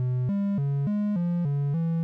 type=tone with pitch steps; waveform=triangle; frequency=125.8 / 200.1 / 140.3 / 207.5 / 173.6 / 142 / 165.4 Hz; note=B2 / G3 / C#3 / G#3 / F3 / C#3 / E3; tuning=+32 / +36 / +21 / -1 / -10 / +42 / +6 cents; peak=-21 dBFS; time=0-2.03 s; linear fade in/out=0 ms; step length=290 ms; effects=none